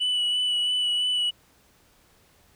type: tone with vibrato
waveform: sine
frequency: 2961 Hz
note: F#7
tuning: 1 cent sharp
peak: -19 dBFS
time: 0-1.31 s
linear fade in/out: 20 ms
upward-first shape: sine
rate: 3 Hz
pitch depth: 17 cents each way
effects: tanh soft clip ceiling -21 dBFS + pink hiss -60 dBFS RMS until 2.55 s